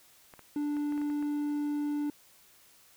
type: clicks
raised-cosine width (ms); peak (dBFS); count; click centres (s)
0.5; -34; 8; 0.338 / 0.393 / 0.768 / 0.923 / 0.978 / 1.016 / 1.101 / 1.226
type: tone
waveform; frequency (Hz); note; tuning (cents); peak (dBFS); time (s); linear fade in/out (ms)
triangle; 293.5; D4; -1; -27; 0.56-2.1; 2
effects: white hiss -60 dBFS RMS until 2.96 s